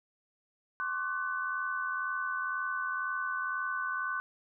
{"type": "tone cluster", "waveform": "sine", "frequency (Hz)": [1070, 1152, 1503], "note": ["C6", "D6", "F#6"], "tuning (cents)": [38, -34, 27], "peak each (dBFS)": [-38, -38, -33], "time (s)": [0.8, 4.2], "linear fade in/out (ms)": 0, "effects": []}